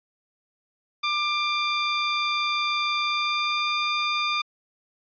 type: tone with pitch glide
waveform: 15% pulse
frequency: 1189 to 1198 Hz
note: D6 to D6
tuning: +21 to +34 cents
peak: -16 dBFS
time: 1.03-4.42 s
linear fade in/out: 10 ms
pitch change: +13 cents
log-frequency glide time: 3.02-3.74 s
effects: resampled to 11025 Hz